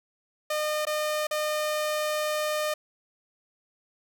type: tone with dropouts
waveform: sawtooth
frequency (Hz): 608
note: D#5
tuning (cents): -40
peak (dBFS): -22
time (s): 0.5-2.74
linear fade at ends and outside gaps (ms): 5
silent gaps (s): 0.853-0.868 / 1.27-1.31
effects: none